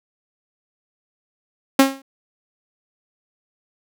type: tone with exponential decay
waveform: sawtooth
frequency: 270.5 Hz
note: C#4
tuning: 42 cents flat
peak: -3 dBFS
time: 1.79-2.02 s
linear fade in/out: 5 ms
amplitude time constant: 48 ms
effects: none